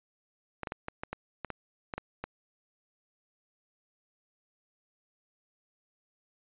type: clicks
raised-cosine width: 0.5 ms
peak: -20 dBFS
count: 11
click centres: 0.633 / 0.672 / 0.721 / 0.884 / 1.035 / 1.13 / 1.447 / 1.503 / 1.938 / 1.98 / 2.24 s
effects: resampled to 8000 Hz